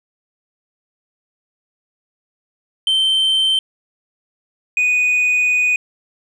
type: tone pair in turn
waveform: sine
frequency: 3109 / 2481 Hz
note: G7 / D#7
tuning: -15 / -6 cents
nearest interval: major third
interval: 391 cents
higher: first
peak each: -10 dBFS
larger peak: neither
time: 2.87-3.59 / 4.77-5.76 s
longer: second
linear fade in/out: 2 ms
effects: tanh soft clip ceiling -12 dBFS